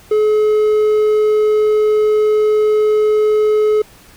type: tone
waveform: triangle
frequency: 426.7 Hz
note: G#4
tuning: 47 cents sharp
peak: -8 dBFS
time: 0.11-3.82 s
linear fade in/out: 5 ms
effects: pink hiss -44 dBFS RMS until 4.16 s